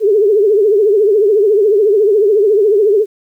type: tone with vibrato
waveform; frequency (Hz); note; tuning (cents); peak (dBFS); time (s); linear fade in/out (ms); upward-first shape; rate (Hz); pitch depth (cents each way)
sine; 415.3; G#4; 0; -7; 0-3.06; 50; triangle; 14; 150
effects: 8-bit